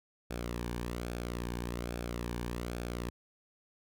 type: tone with flanger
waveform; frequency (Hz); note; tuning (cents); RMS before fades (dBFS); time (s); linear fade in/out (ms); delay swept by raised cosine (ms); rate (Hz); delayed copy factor
sawtooth; 59.4; A#1; +33; -38; 0.3-3.1; 10; 1 to 1.53; 1.2; -0.55
effects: none